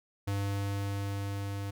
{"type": "tone with level ramp", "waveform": "square", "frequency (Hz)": 99.8, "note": "G2", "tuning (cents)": 32, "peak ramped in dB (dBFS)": [-30, -35], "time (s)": [0.27, 1.71], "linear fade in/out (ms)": 10, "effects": []}